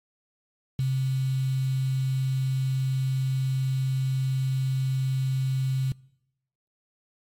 sine tone with quantisation, 132.1 Hz, C3, 17 cents sharp, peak -22 dBFS, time 0.79-5.92 s, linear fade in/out 2 ms, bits 7, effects noise-tail reverb RT60 0.9 s tail -25 dB re dry + MP3 64 kbps

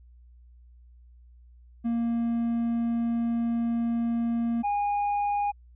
triangle tone pair in turn, 233.1 / 818.5 Hz, A#3 / G#5, 0 / -25 cents, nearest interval octave + minor seventh, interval 2175 cents, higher second, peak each -22 dBFS, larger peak neither, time 1.84-4.63 / 4.63-5.52 s, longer first, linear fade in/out 20 ms, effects added 60 Hz sine -50 dBFS peak until 5.75 s + resampled to 8000 Hz

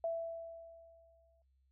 sine tone with exponential decay, 664 Hz, E5, 12 cents sharp, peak -32 dBFS, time 0.04-1.42 s, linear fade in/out 2 ms, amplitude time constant 300 ms, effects noise-tail reverb RT60 0.1 s tail -23 dB re dry + added 66 Hz sine -70 dBFS peak until 1.71 s

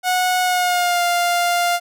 sawtooth tone with pitch glide, 732 to 699.3 Hz, F#5 to F5, -19 to +2 cents, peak -12 dBFS, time 0.03-1.8 s, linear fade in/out 50 ms, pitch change -79 cents, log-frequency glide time 0.42-1.03 s, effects none

